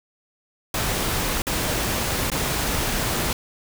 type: noise with dropouts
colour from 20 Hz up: pink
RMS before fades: -24 dBFS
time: 0.74-3.33 s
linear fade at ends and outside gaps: 2 ms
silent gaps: 1.42-1.468 / 2.301-2.317 s
effects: none